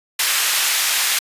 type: high-pass noise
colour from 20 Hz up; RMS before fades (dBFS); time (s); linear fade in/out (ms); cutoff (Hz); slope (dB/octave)
pink; -18; 0.19-1.19; 5; 1800; 12
effects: resampled to 32000 Hz